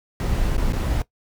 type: noise with dropouts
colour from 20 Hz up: brown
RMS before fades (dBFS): -21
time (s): 0.2-1.02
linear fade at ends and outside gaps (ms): 1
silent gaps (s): 0.567-0.579 / 0.724-0.732
effects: noise-tail reverb RT60 0.1 s tail -18 dB re dry